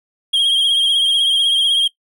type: tone with vibrato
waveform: triangle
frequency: 3228 Hz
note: G#7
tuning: 50 cents flat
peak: -10 dBFS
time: 0.33-1.88 s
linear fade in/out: 10 ms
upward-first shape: sine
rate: 16 Hz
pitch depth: 45 cents each way
effects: noise-tail reverb RT60 0.1 s tail -20 dB re dry